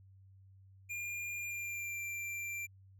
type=tone with pitch glide; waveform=square; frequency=2407 to 2362 Hz; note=D7 to D7; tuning=+42 to +9 cents; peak=-39 dBFS; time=0.89-2.67 s; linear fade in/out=20 ms; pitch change=-33 cents; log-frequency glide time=1.37-2.02 s; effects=added 96 Hz sine -57 dBFS peak until 2.99 s